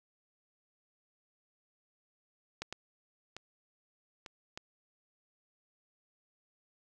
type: clicks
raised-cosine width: 0.2 ms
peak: -20 / -22 / -26 / -28 / -24 dBFS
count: 5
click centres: 2.62 / 2.726 / 3.366 / 4.262 / 4.575 s
effects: none